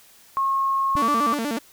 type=tone with pitch glide; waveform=sine; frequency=1084 to 1161.8 Hz; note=C#6 to D6; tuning=-39 to -19 cents; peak=-19 dBFS; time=0.37-1.34 s; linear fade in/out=0 ms; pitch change=+120 cents; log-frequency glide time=0.94-1.1 s
type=click; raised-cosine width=5 ms; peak=-19 dBFS; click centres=0.954 s
type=tone with vibrato; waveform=sawtooth; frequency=257.5 Hz; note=C4; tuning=28 cents flat; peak=-20 dBFS; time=0.96-1.59 s; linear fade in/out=10 ms; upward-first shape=square; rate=8.2 Hz; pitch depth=220 cents each way
effects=white hiss -52 dBFS RMS until 1.72 s